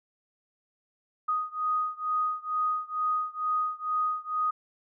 sine beating tone pair, 1244.5 / 1246.7 Hz, D#6 / D#6, 0 / +3 cents, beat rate 2.2 Hz, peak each -29 / -30 dBFS, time 1.28-4.51 s, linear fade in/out 10 ms, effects none

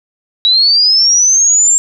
sine linear sweep, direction up, 3853 to 7459 Hz, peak -6 dBFS, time 0.45-1.78 s, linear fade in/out 0 ms, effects none

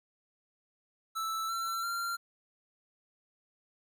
square tone with pitch steps, 1318.5 / 1348.5 / 1379.3 Hz, E6 / E6 / F6, 0 / +39 / -22 cents, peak -33 dBFS, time 1.15-2.17 s, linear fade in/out 20 ms, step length 340 ms, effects 12-bit

